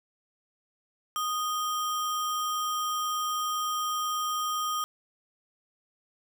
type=tone with sample-and-hold; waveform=sine; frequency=1239 Hz; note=D#6; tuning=8 cents flat; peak=-27 dBFS; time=1.16-4.84 s; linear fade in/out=0 ms; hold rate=4410 Hz; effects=none